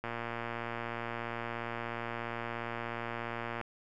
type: click train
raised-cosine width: 0.5 ms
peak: -22 dBFS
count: 419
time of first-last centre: 0.04-3.613 s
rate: 117 Hz
effects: none